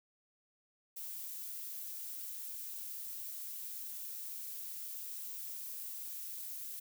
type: noise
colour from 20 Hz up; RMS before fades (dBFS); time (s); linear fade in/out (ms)
violet; -44; 0.96-6.8; 10
effects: none